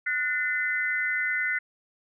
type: tone cluster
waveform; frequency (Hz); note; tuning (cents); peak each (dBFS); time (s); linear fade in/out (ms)
sine; 1465 / 1793 / 2044; F#6 / A6 / C7; -18 / +32 / -41; -29 / -32 / -27; 0.06-1.59; 10
effects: none